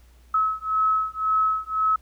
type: beating tone pair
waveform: sine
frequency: 1288 / 1289.9 Hz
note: E6 / E6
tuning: -41 / -38 cents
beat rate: 1.9 Hz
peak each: -23 dBFS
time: 0.34-1.96 s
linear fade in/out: 5 ms
effects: added 60 Hz sine -50 dBFS peak until 2.01 s + pink hiss -61 dBFS RMS until 2.01 s